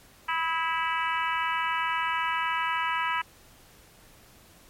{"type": "harmonic tone with a mistuned harmonic", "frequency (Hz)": 327.9, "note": "E4", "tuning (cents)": -9, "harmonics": [3, 4, 5, 6, 7, 8, 9], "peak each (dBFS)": [-29, -31, -33, -35, -36, -37, -38], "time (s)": [0.28, 3.22], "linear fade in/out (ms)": 10, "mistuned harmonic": 4, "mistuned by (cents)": -30, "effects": ["pink hiss -55 dBFS RMS until 4.69 s", "MP3 64 kbps"]}